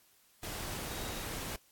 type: tone in noise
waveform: sine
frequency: 3793 Hz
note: A#7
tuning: 29 cents sharp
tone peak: -51 dBFS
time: 0.91-1.24 s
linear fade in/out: 2 ms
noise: pink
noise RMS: -40 dBFS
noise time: 0.43-1.56 s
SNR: -14 dB
effects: white hiss -66 dBFS RMS until 1.71 s + AAC 64 kbps